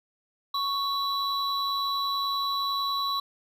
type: tone pair together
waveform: triangle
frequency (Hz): 1108.7 / 3951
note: C#6 / B7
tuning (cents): 0 / 0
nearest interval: octave + minor seventh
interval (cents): 2200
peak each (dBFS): -26 / -28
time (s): 0.54-3.2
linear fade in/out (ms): 5
effects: none

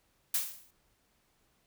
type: noise with exponential decay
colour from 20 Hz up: blue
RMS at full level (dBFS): -27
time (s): 0.34-0.71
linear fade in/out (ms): 5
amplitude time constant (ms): 80
effects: pink hiss -72 dBFS RMS until 1.66 s

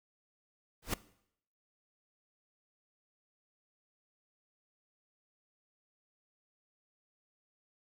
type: noise with exponential growth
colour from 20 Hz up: pink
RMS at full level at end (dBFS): -28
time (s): 0.82-0.94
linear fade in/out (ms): 5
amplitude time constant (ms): 26
effects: noise-tail reverb RT60 0.7 s tail -19 dB re dry

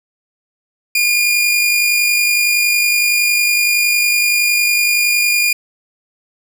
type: tone with amplitude modulation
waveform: sawtooth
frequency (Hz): 2423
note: D#7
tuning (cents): -47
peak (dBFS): -7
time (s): 0.95-5.53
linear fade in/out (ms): 5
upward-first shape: sine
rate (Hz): 50.8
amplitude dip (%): 30
effects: none

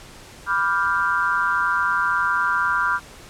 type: chord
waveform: sine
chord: G dominant seventh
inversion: first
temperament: equal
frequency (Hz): 987.8 / 1174.7 / 1396.9 / 1568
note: B5 / D6 / F6 / G6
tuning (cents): 0 / 0 / 0 / 0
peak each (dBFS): -25 / -25 / -21 / -25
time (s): 0.46-3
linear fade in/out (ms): 50
effects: pink hiss -43 dBFS RMS until 3.29 s + low-pass 10000 Hz 12 dB/octave

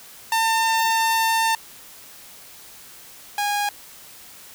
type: tone pair in turn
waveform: sawtooth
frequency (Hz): 901 / 820.7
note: A5 / G#5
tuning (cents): +41 / -21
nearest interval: major second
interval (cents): 162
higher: first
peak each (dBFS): -14 / -17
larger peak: first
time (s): 0.32-1.55 / 3.38-3.69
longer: first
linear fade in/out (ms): 2
effects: white hiss -44 dBFS RMS until 4.54 s

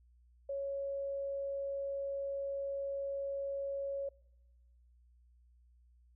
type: tone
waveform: sine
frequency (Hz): 554.4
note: C#5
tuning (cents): 0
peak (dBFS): -35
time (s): 0.49-4.09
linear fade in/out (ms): 5
effects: noise-tail reverb RT60 1.0 s tail -25 dB re dry + added 60 Hz sine -62 dBFS peak until 6.15 s

